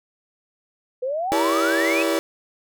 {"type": "exponential sweep", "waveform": "sine", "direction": "up", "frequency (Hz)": [490, 2649], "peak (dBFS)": -22, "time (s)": [1.02, 2.03], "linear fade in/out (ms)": 10}
{"type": "chord", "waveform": "40% pulse", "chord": "E diminished seventh", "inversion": "none", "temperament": "just", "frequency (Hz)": [329.6, 395.6, 474.7, 569.6], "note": ["E4", "G4", "Bb4", "Db5"], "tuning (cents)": [0, 16, 31, 47], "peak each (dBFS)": [-22, -27, -27, -23], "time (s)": [1.32, 2.19], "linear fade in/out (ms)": 0}
{"effects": []}